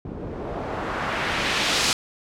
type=noise with low-pass filter sweep; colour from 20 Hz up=white; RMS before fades=-26 dBFS; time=0.05-1.93 s; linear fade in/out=2 ms; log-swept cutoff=290 to 5900 Hz; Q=0.98; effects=none